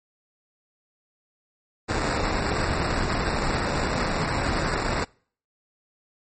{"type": "noise with sample-and-hold", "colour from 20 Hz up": "pink", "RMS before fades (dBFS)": -25, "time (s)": [1.88, 5.05], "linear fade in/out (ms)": 20, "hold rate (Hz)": 3150, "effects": ["noise-tail reverb RT60 0.5 s tail -26 dB re dry", "MP3 32 kbps"]}